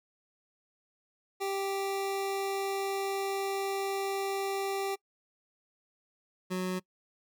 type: tone pair in turn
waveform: 25% pulse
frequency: 392 / 184.09 Hz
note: G4 / F#3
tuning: 0 / -9 cents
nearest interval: octave + minor second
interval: 1309 cents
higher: first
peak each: -27 dBFS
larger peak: neither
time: 1.4-4.96 / 6.5-6.8 s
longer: first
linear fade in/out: 20 ms
effects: noise-tail reverb RT60 0.1 s tail -24 dB re dry